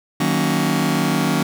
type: chord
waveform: sawtooth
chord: D# minor seventh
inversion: none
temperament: just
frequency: 155.56 / 186.68 / 233.3 / 280 Hz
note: D#3 / F#3 / A#3 / C#4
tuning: 0 / +16 / +2 / +18 cents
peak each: -18 dBFS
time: 0.2-1.43 s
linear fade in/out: 5 ms
effects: none